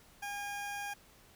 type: tone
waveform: 20% pulse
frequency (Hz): 812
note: G#5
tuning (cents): -39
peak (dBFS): -33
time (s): 0.22-0.94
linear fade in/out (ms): 10
effects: pink hiss -61 dBFS RMS until 1.35 s